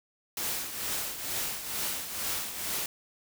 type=noise with tremolo; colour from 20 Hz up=white; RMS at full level=-31 dBFS; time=0.37-2.86 s; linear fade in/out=2 ms; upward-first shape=triangle; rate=2.2 Hz; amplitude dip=65%; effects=none